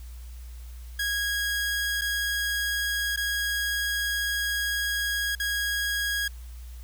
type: tone with dropouts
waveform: sawtooth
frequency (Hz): 1647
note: G#6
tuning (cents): -15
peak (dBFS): -22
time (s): 0.99-6.28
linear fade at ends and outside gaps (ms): 5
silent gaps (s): 2.012-2.017 / 3.162-3.173 / 5.352-5.398
effects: added 60 Hz sine -38 dBFS peak until 6.83 s + white hiss -55 dBFS RMS until 6.83 s